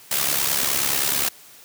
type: noise with amplitude modulation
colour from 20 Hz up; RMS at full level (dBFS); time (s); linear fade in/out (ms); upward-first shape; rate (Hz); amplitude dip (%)
white; -19; 0.11-1.29; 5; sine; 69.5; 65
effects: white hiss -47 dBFS RMS until 1.64 s + high-pass 80 Hz 12 dB/octave